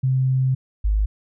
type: tone pair in turn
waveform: sine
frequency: 130.81 / 51.91 Hz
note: C3 / G#1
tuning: 0 / 0 cents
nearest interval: octave + major third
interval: 1600 cents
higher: first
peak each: -16 dBFS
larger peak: neither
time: 0.03-0.55 / 0.84-1.06 s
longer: first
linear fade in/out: 10 ms
effects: none